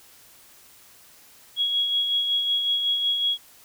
sine tone with tremolo, 3322 Hz, G#7, in tune, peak -19 dBFS, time 1.56-3.38 s, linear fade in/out 50 ms, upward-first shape sine, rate 5.4 Hz, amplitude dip 40%, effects white hiss -52 dBFS RMS until 3.64 s

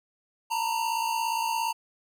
square tone pair together, 905 / 962.3 Hz, A5 / B5, +48 / -45 cents, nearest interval minor second, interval 107 cents, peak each -28 / -32 dBFS, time 0.5-1.73 s, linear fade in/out 20 ms, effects none

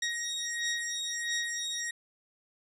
15% pulse beating tone pair, 1882 / 1883.5 Hz, A#6 / A#6, +16 / +17 cents, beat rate 1.5 Hz, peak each -28 dBFS, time 0.02-1.91 s, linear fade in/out 5 ms, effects low-pass 9000 Hz 12 dB/octave

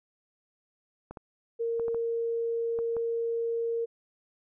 clicks, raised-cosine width 1 ms, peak -27 dBFS, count 7, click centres 1.11 / 1.172 / 1.797 / 1.882 / 1.946 / 2.789 / 2.967 s
sine tone, 462.5 Hz, A#4, 14 cents flat, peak -27 dBFS, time 1.59-3.86 s, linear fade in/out 20 ms
effects none

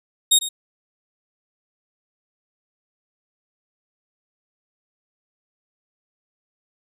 20% pulse tone with echo, 3729 Hz, A#7, in tune, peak -6 dBFS, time 0.31-0.39 s, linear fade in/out 10 ms, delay 100 ms, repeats 1, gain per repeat -13 dB, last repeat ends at 0.49 s, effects none

